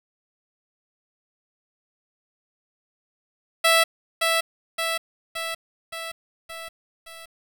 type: tone with echo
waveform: 10% pulse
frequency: 659.3 Hz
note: E5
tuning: in tune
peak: -7 dBFS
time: 3.64-3.84 s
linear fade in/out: 10 ms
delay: 570 ms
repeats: 6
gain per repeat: -4 dB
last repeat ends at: 7.26 s
effects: 8-bit